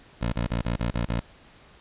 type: tone bursts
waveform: 15% pulse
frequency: 58.27 Hz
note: A#1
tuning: in tune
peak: -18 dBFS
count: 7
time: 0.21-1.206 s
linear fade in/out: 10 ms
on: 120 ms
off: 26 ms
effects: pink hiss -53 dBFS RMS until 1.8 s + resampled to 8000 Hz